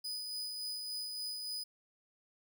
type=tone with tremolo; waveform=40% pulse; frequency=4978 Hz; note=D#8; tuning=in tune; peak=-36 dBFS; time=0.04-1.64 s; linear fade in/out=10 ms; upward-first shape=sine; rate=3.5 Hz; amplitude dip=30%; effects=none